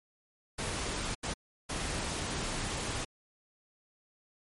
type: noise bursts at uneven times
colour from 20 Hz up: pink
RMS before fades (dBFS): -35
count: 3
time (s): 0.58-1.15 / 1.23-1.34 / 1.69-3.05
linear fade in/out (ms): 10
effects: MP3 48 kbps